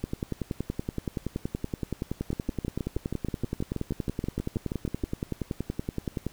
two click trains, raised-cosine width 3 ms, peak -16 / -17 dBFS, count 67 / 18, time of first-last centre 0.04-6.266 / 2.33-5.037 s, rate 10.6 / 6.28 Hz, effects pink hiss -54 dBFS RMS until 6.32 s

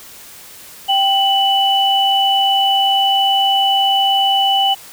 sine tone pair together, 784 / 2975 Hz, G5 / F#7, 0 / +9 cents, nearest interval octave + major seventh, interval 2309 cents, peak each -14 dBFS, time 0.88-4.75 s, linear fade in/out 20 ms, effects white hiss -38 dBFS RMS until 4.92 s

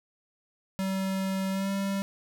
square tone with pitch glide, 191.6 to 196.31 Hz, G3 to G3, -39 to +3 cents, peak -28 dBFS, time 0.79-2.02 s, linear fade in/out 0 ms, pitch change +42 cents, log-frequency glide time 1.51-1.7 s, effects none

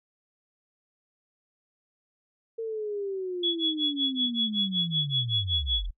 sine linear sweep, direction down, 457 to 37.62 Hz, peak -29 dBFS, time 2.58-5.91 s, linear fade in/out 10 ms
sine tone with tremolo, 3376 Hz, G#7, 28 cents sharp, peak -22 dBFS, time 3.43-5.86 s, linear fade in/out 5 ms, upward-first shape sine, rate 5.3 Hz, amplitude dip 100%
effects noise-tail reverb RT60 0.1 s tail -23 dB re dry

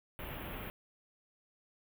pink band-stop noise, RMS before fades -43 dBFS, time 0.19-0.7 s, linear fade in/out 0 ms, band 3200 to 12000 Hz, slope 48 dB/octave, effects none

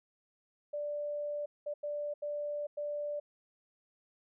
sine tone bursts at uneven times, 587.3 Hz, D5, in tune, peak -34 dBFS, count 5, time 0.73-1.46 / 1.66-1.74 / 1.83-2.14 / 2.22-2.67 / 2.77-3.2 s, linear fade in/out 10 ms, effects none

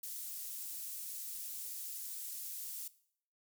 pink high-pass noise, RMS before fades -44 dBFS, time 0.03-2.88 s, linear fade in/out 5 ms, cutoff 10000 Hz, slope 12 dB/octave, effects noise-tail reverb RT60 0.6 s tail -18 dB re dry

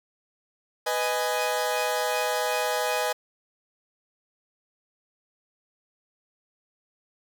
sawtooth chord, G# minor, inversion first, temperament equal with one note detuned, 497.3 / 622.3 / 830.6 Hz, B4 / D#5 / G#5, +12 / 0 / 0 cents, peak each -25 dBFS, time 0.86-3.13 s, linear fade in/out 10 ms, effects none

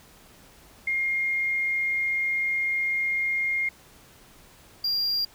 sine / triangle tone pair in turn, 2128 / 4777 Hz, C7 / D8, +29 / +29 cents, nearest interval octave + major second, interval 1400 cents, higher second, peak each -23 / -22 dBFS, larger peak second, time 0.87-3.69 / 4.84-5.25 s, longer first, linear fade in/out 5 ms, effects pink hiss -53 dBFS RMS until 5.34 s

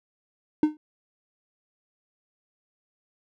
triangle tone with exponential decay, 304.8 Hz, D#4, 36 cents flat, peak -11 dBFS, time 0.63-0.77 s, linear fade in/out 2 ms, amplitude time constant 30 ms, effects none

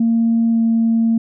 sine tone with pitch glide, 229.3 to 227.6 Hz, A#3 to A#3, -28 to -41 cents, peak -11 dBFS, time 0-1.18 s, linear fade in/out 5 ms, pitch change -13 cents, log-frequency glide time 0.51-0.59 s, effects tanh soft clip ceiling -8 dBFS

